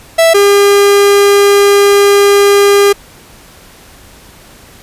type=tone pair in turn; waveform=45% pulse; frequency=659.3 / 403.1 Hz; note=E5 / G4; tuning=0 / +48 cents; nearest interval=major sixth; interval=852 cents; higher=first; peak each=-4 dBFS; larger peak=neither; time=0.18-0.34 / 0.34-2.93 s; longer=second; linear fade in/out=10 ms; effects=pink hiss -38 dBFS RMS until 4.82 s + resampled to 32000 Hz